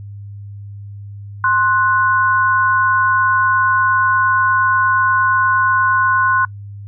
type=tone pair together; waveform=sine; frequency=1051.4 / 1480 Hz; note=C6 / F#6; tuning=+8 / 0 cents; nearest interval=tritone; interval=592 cents; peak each=-14 dBFS; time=1.44-6.45 s; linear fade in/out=2 ms; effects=noise-tail reverb RT60 0.1 s tail -26 dB re dry + added 101 Hz sine -29 dBFS peak until 6.87 s